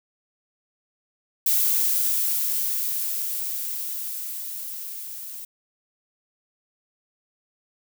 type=noise with level ramp; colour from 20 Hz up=violet; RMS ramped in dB=-20 to -37 dBFS; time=1.46-5.45 s; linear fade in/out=5 ms; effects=none